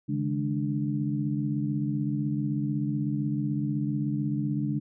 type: tone cluster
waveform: sine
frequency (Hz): 141.1 / 157.1 / 208.3 / 294.3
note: C#3 / D#3 / G#3 / D4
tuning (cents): +31 / +17 / +5 / +4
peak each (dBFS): -29 / -37 / -31 / -31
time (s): 0.08-4.8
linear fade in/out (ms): 20
effects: none